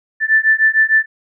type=beating tone pair; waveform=sine; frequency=1760 / 1766.6 Hz; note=A6 / A6; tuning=0 / +6 cents; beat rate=6.6 Hz; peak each=-13 dBFS; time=0.2-1.06 s; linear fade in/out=50 ms; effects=none